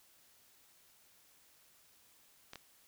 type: clicks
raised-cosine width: 0.2 ms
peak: -29 / -29 dBFS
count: 2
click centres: 2.534 / 2.557 s
effects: white hiss -66 dBFS RMS until 2.87 s